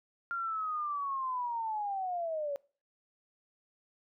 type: linear sweep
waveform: sine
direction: down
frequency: 1396.9 to 554.4 Hz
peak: -32 dBFS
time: 0.31-2.56 s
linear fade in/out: 0 ms
effects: noise-tail reverb RT60 0.4 s tail -24 dB re dry